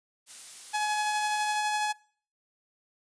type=noise; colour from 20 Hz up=blue; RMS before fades=-42 dBFS; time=0.26-1.6 s; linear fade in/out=50 ms
type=tone with tremolo; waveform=sawtooth; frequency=845 Hz; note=G#5; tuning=30 cents sharp; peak=-22 dBFS; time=0.73-1.93 s; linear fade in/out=20 ms; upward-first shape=sine; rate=12 Hz; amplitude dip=25%
effects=noise-tail reverb RT60 0.5 s tail -23 dB re dry + resampled to 22050 Hz